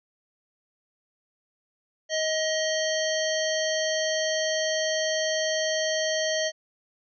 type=harmonic tone; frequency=630 Hz; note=D#5; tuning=21 cents sharp; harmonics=1 / 3 / 5 / 7 / 9 / 10; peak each=-26 / -31 / -33 / -34 / -36 / -36 dBFS; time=2.09-6.52 s; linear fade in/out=50 ms; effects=none